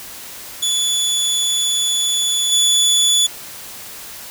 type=tone with level steps; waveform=25% pulse; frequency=3446 Hz; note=A7; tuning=37 cents flat; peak=-12 / -8 dBFS; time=0.62-3.27 s; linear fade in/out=10 ms; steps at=2.51 s; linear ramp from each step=20 ms; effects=white hiss -34 dBFS RMS until 4.3 s